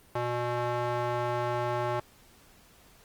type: tone with band-pass filter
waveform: square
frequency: 121.2 Hz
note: B2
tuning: 32 cents flat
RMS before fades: -30 dBFS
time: 0.15-2 s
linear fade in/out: 5 ms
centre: 840 Hz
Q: 1.2
effects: pink hiss -58 dBFS RMS until 3.04 s + Opus 32 kbps